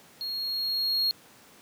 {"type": "tone with level ramp", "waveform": "triangle", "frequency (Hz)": 4286, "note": "C8", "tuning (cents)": 41, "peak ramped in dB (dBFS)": [-30, -21], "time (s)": [0.21, 1.11], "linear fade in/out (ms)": 0, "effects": ["pink hiss -54 dBFS RMS until 1.61 s", "high-pass 150 Hz 12 dB/octave"]}